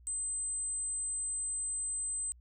sine tone, 8150 Hz, C9, 47 cents flat, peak -33 dBFS, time 0.07-2.32 s, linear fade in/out 0 ms, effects added 60 Hz sine -55 dBFS peak until 2.4 s

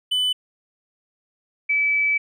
triangle / sine tone pair in turn, 3000 / 2301 Hz, F#7 / D7, +23 / -36 cents, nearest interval perfect fourth, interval 459 cents, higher first, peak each -17 / -17 dBFS, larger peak neither, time 0.11-0.33 / 1.69-2.18 s, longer second, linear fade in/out 10 ms, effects none

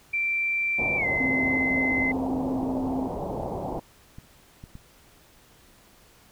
sine tone with pitch glide, 2349 to 2057 Hz, D7 to C7, 0 to -30 cents, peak -23 dBFS, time 0.13-2.12 s, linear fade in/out 10 ms, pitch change -230 cents, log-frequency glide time 0.97-1.06 s
white low-pass noise, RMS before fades -32 dBFS, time 0.78-3.8 s, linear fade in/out 10 ms, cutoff 880 Hz, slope 48 dB/octave
sine tone with vibrato, 261.6 Hz, C4, in tune, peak -26 dBFS, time 1.2-3.08 s, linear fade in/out 5 ms, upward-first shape sine, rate 17 Hz, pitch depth 31 cents each way
clicks, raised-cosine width 5 ms, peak -29 dBFS, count 6, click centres 2.635 / 2.87 / 3.776 / 4.185 / 4.639 / 4.754 s
effects pink hiss -56 dBFS RMS until 6.31 s

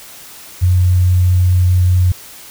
sine tone with ADSR envelope, 90.5 Hz, F#2, 38 cents flat, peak -6 dBFS, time 0.61-2.12 s, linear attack 29 ms, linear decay 10 ms, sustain -2 dB, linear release 5 ms, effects white hiss -36 dBFS RMS until 2.5 s

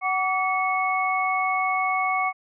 sine tone cluster, 749 / 1145 / 2200 Hz, F#5 / D6 / C#7, +21 / -44 / -14 cents, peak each -25 / -25 / -26 dBFS, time 0.01-2.33 s, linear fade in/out 50 ms, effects none

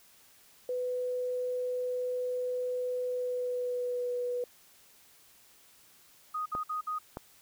sine tone with pitch glide, 499.1 to 490.8 Hz, B4 to B4, +18 to -11 cents, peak -30 dBFS, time 0.69-4.44 s, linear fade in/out 2 ms, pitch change -29 cents, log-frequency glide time 3.07-4.12 s
sine tone bursts, 1244.5 Hz, D#6, in tune, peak -31 dBFS, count 4, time 6.34-6.988 s, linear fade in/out 10 ms, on 120 ms, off 56 ms
clicks, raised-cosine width 1 ms, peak -23 dBFS, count 2, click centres 6.551 / 7.171 s
effects white hiss -60 dBFS RMS until 7.41 s

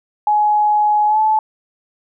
sine tone with pitch glide, 841 to 866.6 Hz, G#5 to A5, +22 to -27 cents, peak -11 dBFS, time 0.27-1.39 s, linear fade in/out 2 ms, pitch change +51 cents, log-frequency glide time 1.07-1.19 s, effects none

